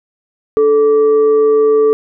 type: tone with frequency modulation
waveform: sine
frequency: 436.5 Hz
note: A4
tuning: 14 cents flat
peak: -7 dBFS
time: 0.57-1.93 s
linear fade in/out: 0 ms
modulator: 728 Hz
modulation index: 0.29
effects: none